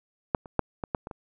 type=clicks; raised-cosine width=1 ms; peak=-8 / -29 / -7 / -17 / -12 / -23 / -24 dBFS; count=7; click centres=0.348 / 0.458 / 0.593 / 0.838 / 0.948 / 1.071 / 1.112 s; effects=none